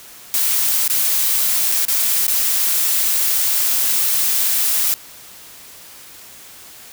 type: noise with dropouts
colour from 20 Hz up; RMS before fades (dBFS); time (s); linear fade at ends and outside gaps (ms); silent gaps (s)
blue; -17; 0.34-4.94; 0; 0.878-0.899 / 1.718-1.722 / 1.851-1.883 / 2.267-2.28
effects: white hiss -40 dBFS RMS until 6.92 s